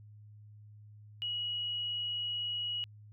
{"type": "tone", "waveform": "sine", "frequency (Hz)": 2909, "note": "F#7", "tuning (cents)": -30, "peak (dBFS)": -33, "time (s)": [1.22, 2.84], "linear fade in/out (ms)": 0, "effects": ["added 105 Hz sine -51 dBFS peak until 3.12 s"]}